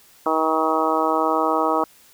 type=harmonic tone; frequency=158.9 Hz; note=D#3; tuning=37 cents sharp; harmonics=2 / 3 / 4 / 5 / 6 / 7 / 8; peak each=-25 / -25 / -25 / -25 / -25 / -25 / -25 dBFS; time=0.26-1.84 s; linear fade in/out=2 ms; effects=white hiss -52 dBFS RMS until 2.13 s